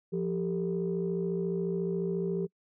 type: tone cluster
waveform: sine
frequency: 174.7 / 391.8 / 446 Hz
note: F3 / G4 / A4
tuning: +1 / -1 / +23 cents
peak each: -31 / -31 / -36 dBFS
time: 0.12-2.47 s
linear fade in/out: 20 ms
effects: noise-tail reverb RT60 0.1 s tail -25 dB re dry + tanh soft clip ceiling -20 dBFS